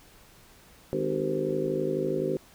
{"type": "harmonic tone with a mistuned harmonic", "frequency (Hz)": 51.91, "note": "G#1", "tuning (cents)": 0, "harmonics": [3, 4, 5, 6, 7, 8, 9, 10], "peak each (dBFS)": [-35, -40, -35, -35, -29, -40, -35, -33], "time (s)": [0.93, 2.37], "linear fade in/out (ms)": 0, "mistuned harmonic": 7, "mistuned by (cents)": 80, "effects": ["pink hiss -55 dBFS RMS until 2.54 s"]}